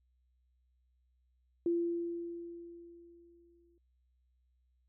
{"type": "tone with exponential decay", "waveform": "sine", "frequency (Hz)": 341.7, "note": "F4", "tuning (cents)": -38, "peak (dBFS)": -27, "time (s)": [1.66, 3.78], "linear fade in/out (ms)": 2, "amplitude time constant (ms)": 460, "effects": ["added 62 Hz sine -70 dBFS peak until 4.88 s"]}